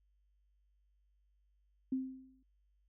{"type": "tone with exponential decay", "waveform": "sine", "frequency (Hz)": 261.6, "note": "C4", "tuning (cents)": 0, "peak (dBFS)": -30, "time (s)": [1.92, 2.43], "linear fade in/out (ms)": 5, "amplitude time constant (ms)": 110, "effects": ["added 50 Hz sine -70 dBFS peak until 2.88 s"]}